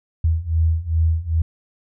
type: beating tone pair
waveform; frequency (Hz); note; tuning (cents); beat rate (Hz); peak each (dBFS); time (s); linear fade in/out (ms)
sine; 79.9 / 82.4; D#2 / E2; +47 / 0; 2.5; -20 / -18; 0.24-1.42; 5
effects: none